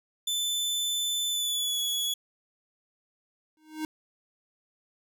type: tone with pitch glide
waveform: sawtooth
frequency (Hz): 3520 to 3377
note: A7 to G#7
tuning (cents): 0 to +28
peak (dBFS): -24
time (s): 0.27-2.14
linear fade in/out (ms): 5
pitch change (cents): -72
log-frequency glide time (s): 1.3-1.8
type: tone with exponential growth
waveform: square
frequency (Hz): 311.1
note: D#4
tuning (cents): 0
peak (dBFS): -28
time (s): 3.57-3.85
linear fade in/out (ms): 1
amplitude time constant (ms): 60
effects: none